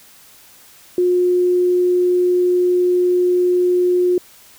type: tone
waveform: sine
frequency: 358.8 Hz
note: F4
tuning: 47 cents sharp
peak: -12 dBFS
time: 0.98-4.18 s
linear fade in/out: 2 ms
effects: white hiss -46 dBFS RMS until 4.58 s